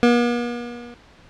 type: tone with level ramp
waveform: 25% pulse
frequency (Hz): 239.9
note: A#3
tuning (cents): +50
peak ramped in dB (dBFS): -7 to -34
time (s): 0.03-0.94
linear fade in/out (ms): 0
effects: pink hiss -49 dBFS RMS until 1.29 s + low-pass 4000 Hz 12 dB/octave